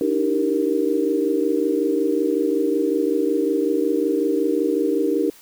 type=chord; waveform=sine; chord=Eb major seventh; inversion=third; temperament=equal with one note detuned; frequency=293.7 / 319.1 / 392 / 466.2 Hz; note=D4 / Eb4 / G4 / Bb4; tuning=0 / +44 / 0 / 0 cents; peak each=-23 dBFS; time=0.01-5.3 s; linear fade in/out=2 ms; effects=white hiss -48 dBFS RMS until 5.41 s